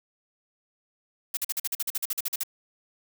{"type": "noise bursts", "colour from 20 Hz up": "blue", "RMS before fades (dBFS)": -28, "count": 15, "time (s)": [1.34, 2.435], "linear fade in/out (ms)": 5, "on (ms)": 31, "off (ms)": 45, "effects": []}